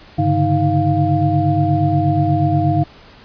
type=tone cluster; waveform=sine; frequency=99.5 / 140 / 148.4 / 315.2 / 698 Hz; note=G2 / C#3 / D3 / D#4 / F5; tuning=+26 / +18 / +18 / +23 / -1 cents; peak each=-19 dBFS; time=0.18-2.84 s; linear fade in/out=10 ms; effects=pink hiss -43 dBFS RMS until 3.24 s + resampled to 11025 Hz